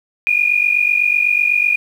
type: tone pair together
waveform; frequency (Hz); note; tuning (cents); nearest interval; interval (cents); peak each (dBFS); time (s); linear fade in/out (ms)
sine; 2417 / 2465; D7 / D#7; +49 / -17; unison; 34; -15; 0.27-1.76; 0
effects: 7-bit